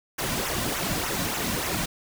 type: noise with flanger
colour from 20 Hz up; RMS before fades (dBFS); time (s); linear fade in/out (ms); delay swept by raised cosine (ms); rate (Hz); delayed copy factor
pink; -28; 0.18-1.86; 10; 0.21 to 2.41; 3.4; -0.65
effects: none

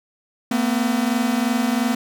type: tone pair together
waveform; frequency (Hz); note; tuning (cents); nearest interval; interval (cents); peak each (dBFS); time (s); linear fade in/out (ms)
45% pulse; 228.1 / 251; A#3 / B3; -37 / +28; major second; 165; -21; 0.51-1.95; 5
effects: none

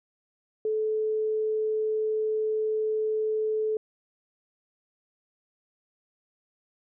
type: tone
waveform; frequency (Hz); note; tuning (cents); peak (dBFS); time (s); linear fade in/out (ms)
sine; 433.6; A4; -25; -24; 0.65-3.77; 2
effects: none

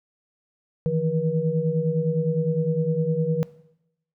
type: tone cluster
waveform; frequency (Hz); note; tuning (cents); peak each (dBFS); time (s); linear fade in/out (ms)
sine; 155.5 / 165.3 / 481.6; D#3 / E3 / B4; -1 / +5 / -44; -25; 0.86-3.43; 0
effects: noise-tail reverb RT60 0.8 s tail -19 dB re dry

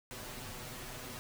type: noise with comb filter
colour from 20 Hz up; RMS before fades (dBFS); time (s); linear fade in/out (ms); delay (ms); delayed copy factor
pink; -45; 0.11-1.19; 0; 8; +0.75
effects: none

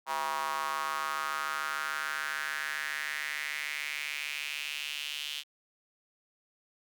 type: tone with high-pass filter sweep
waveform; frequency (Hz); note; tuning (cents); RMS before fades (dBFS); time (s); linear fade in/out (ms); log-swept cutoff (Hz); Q
square; 73.42; D2; 0; -35; 0.06-5.44; 50; 940 to 3100; 4.1
effects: none

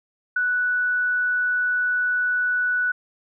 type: tone with ADSR envelope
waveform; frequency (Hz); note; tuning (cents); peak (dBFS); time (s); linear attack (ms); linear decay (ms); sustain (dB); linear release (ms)
sine; 1480; F#6; 0; -17; 0.36-2.92; 6; 11; -2; 8
effects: none

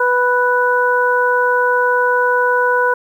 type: harmonic tone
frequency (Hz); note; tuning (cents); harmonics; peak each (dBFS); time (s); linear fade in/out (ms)
493.9; B4; 0; 1 / 2 / 3; -16 / -16 / -16; 0-2.94; 5
effects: 8-bit

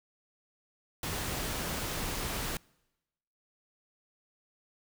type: noise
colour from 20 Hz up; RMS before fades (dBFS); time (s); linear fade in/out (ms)
pink; -35; 1.03-2.57; 2
effects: noise-tail reverb RT60 1.0 s tail -26 dB re dry

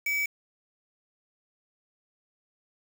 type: tone with quantisation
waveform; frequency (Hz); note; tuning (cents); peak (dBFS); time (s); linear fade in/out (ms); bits
triangle; 2286; D7; -47; -24; 0.06-0.26; 5; 6
effects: none

